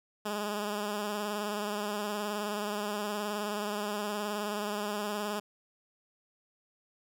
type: tone with vibrato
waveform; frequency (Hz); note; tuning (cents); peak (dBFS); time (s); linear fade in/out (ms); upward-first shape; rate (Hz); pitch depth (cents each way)
10% pulse; 207.7; G#3; 0; -24; 0.25-5.4; 10; sine; 19; 40
effects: none